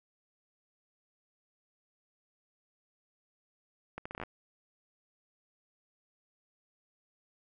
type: accelerating click train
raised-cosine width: 0.5 ms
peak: -24 dBFS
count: 9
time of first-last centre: 3.98-4.235 s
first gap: 75 ms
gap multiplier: 0.73
effects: none

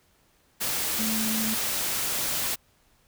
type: tone in noise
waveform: sine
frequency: 220 Hz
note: A3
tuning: in tune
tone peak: -28 dBFS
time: 0.98-1.55 s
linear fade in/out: 20 ms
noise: white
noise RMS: -28 dBFS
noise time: 0.6-2.56 s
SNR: -3 dB
effects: pink hiss -64 dBFS RMS until 3.07 s

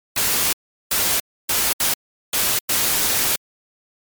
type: noise bursts at uneven times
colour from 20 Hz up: white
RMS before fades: -19 dBFS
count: 6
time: 0.16-0.53 / 0.91-1.2 / 1.49-1.73 / 1.8-1.94 / 2.33-2.59 / 2.69-3.36 s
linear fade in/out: 5 ms
effects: MP3 96 kbps

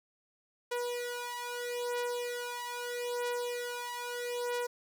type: beating tone pair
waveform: sawtooth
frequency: 485.1 / 485.88 Hz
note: B4 / B4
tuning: -31 / -28 cents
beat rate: 0.78 Hz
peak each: -33 / -34 dBFS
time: 0.71-4.67 s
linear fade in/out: 10 ms
effects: none

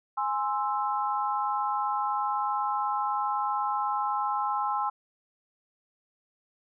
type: chord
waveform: sine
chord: Ab augmented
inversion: none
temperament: equal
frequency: 830.6 / 1046.5 / 1318.5 Hz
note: Ab5 / C6 / E6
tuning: 0 / 0 / 0 cents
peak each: -29 / -30 / -32 dBFS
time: 0.17-4.9 s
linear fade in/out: 10 ms
effects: none

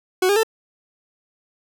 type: tone with pitch steps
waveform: 40% pulse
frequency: 370 / 405.8 / 445.1 Hz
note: F#4 / G#4 / A4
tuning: 0 / -40 / +20 cents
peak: -14 dBFS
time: 0.22-0.433 s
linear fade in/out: 5 ms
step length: 71 ms
effects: none

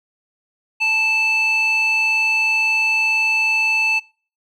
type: tone with band-pass filter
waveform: square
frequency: 879 Hz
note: A5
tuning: 2 cents flat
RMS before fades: -18 dBFS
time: 0.8-4 s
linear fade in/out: 20 ms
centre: 2900 Hz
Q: 6.3
effects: noise-tail reverb RT60 0.4 s tail -24 dB re dry

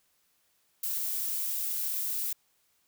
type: noise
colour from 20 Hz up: violet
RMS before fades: -32 dBFS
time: 0.83-2.33 s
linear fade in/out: 5 ms
effects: white hiss -71 dBFS RMS until 2.87 s

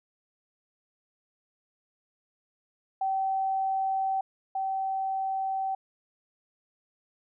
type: tone pair in turn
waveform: sine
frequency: 770 / 770 Hz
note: G5 / G5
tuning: -31 / -31 cents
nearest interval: unison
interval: 0 cents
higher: neither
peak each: -25 / -27 dBFS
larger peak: first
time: 3.01-4.21 / 4.55-5.75 s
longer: neither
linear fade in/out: 5 ms
effects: none

